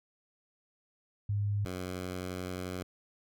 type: tone pair in turn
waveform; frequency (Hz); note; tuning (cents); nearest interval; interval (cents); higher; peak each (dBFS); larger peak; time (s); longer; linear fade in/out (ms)
sine / 10% pulse; 102.4 / 91.42; G#2 / F#2; -24 / -20; major second; 196; first; -28; neither; 1.29-1.65 / 1.65-2.83; second; 5
effects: none